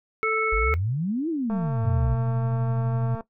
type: harmonic tone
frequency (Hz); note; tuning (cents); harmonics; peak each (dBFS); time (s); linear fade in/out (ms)
440; A4; 0; 1 / 3 / 5; -25 / -25 / -25; 0.23-0.74; 0
type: exponential two-way sweep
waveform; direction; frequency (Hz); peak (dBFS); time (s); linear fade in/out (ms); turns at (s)
sine; up then down; 43.65 to 342.8 to 54.6; -23; 0.52-2.15; 10; 1.29
type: click train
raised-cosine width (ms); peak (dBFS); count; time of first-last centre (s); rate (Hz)
1; -22; 387; 1.5-3.208; 226
type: tone with tremolo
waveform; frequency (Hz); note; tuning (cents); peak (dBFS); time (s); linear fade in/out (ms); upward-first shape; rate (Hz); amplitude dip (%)
sine; 123.47; B2; 0; -21; 1.85-3.15; 0; triangle; 12; 35
effects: noise-tail reverb RT60 0.1 s tail -17 dB re dry